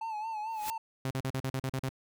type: tone with vibrato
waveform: triangle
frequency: 873 Hz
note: A5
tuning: 14 cents flat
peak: -32 dBFS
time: 0.01-0.78 s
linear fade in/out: 5 ms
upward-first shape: sine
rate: 4.5 Hz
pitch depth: 67 cents each way
type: noise with exponential growth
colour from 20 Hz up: white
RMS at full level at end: -35 dBFS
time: 0.47-0.7 s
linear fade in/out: 1 ms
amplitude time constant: 48 ms
type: tone bursts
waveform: sawtooth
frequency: 132.1 Hz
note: C3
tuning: 17 cents sharp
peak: -27 dBFS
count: 9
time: 1.05-1.891 s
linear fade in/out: 2 ms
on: 57 ms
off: 41 ms
effects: none